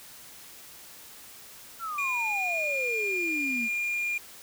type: exponential sweep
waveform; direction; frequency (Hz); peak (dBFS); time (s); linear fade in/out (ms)
sine; down; 1396.9 to 220.5; -31; 1.79-3.69; 50
type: tone with pitch glide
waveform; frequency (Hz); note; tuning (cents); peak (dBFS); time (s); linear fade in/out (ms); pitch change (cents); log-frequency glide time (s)
triangle; 2427 to 2410; D#7 to D7; -44 to +44; -25; 1.98-4.18; 5; -12; 2.64-2.82
effects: tanh soft clip ceiling -19 dBFS + white hiss -48 dBFS RMS until 4.42 s